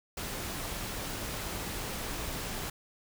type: noise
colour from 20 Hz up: pink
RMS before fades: -37 dBFS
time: 0.17-2.7 s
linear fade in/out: 5 ms
effects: none